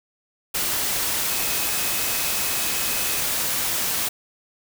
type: tone in noise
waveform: sine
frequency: 2551 Hz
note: D#7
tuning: 43 cents sharp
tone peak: -35 dBFS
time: 1.29-3.21 s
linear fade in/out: 10 ms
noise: white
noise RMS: -24 dBFS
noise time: 0.54-4.09 s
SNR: -14 dB
effects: none